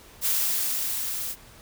blue noise with level ramp, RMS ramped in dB -23 to -32 dBFS, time 0.21-1.36 s, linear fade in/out 50 ms, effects pink hiss -50 dBFS RMS until 1.61 s

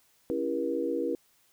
sine chord, C# diminished seventh, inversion none, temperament just, 277.2 / 332.6 / 399.1 / 479 Hz, C#4 / E4 / G4 / Bb4, 0 / +16 / +31 / +47 cents, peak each -34 / -32 / -36 / -31 dBFS, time 0.3-1.15 s, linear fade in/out 0 ms, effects white hiss -66 dBFS RMS until 1.52 s

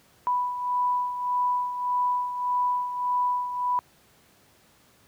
sine beating tone pair, 987.8 / 989.5 Hz, B5 / B5, 0 / +3 cents, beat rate 1.7 Hz, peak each -24 / -31 dBFS, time 0.27-3.79 s, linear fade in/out 0 ms, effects pink hiss -59 dBFS RMS until 5.07 s + high-pass 80 Hz 12 dB/octave

